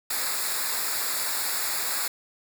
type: noise with comb filter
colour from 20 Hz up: white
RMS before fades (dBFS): -28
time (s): 0.1-2.08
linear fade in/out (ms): 5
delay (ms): 0.33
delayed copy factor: -0.8
effects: none